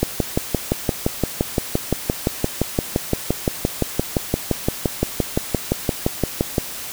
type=click train; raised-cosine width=2 ms; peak=-3 dBFS; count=39; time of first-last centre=0.03-6.582 s; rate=5.8 Hz; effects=white hiss -31 dBFS RMS until 6.92 s